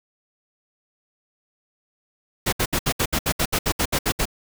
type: noise bursts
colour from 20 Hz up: pink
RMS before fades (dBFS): -21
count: 14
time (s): 2.46-4.255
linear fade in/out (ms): 10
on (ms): 66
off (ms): 67
effects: none